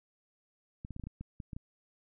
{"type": "clicks", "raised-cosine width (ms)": 5, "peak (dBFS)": -29, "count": 10, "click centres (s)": [0.849, 0.907, 0.964, 0.997, 1.038, 1.07, 1.21, 1.402, 1.532, 1.565], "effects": []}